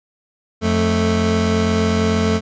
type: tone pair together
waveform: 25% pulse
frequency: 88.81 / 220 Hz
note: F2 / A3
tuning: +30 / 0 cents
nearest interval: octave + major third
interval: 1570 cents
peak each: -15 / -13 dBFS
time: 0.61-2.41 s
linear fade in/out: 50 ms
effects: resampled to 16000 Hz